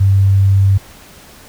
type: tone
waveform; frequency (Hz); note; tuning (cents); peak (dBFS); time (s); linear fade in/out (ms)
sine; 97.6; G2; -7; -7; 0-0.78; 10
effects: pink hiss -40 dBFS RMS until 1.48 s